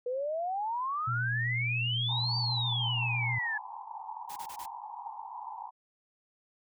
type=exponential two-way sweep; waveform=sine; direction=up then down; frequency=482 to 4652 to 1691 Hz; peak=-30 dBFS; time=0.06-3.58 s; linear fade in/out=5 ms; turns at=2.37 s
type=tone with vibrato; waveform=sine; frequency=120 Hz; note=B2; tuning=49 cents flat; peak=-31 dBFS; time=1.07-3.39 s; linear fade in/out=10 ms; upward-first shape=sine; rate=7.7 Hz; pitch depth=25 cents each way
type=band-pass noise; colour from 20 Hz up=white; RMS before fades=-42 dBFS; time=2.08-5.71 s; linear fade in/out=20 ms; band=810 to 980 Hz; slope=96 dB/octave
type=noise bursts; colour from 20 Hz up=white; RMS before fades=-47 dBFS; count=4; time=4.29-4.661 s; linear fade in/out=10 ms; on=74 ms; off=25 ms
effects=none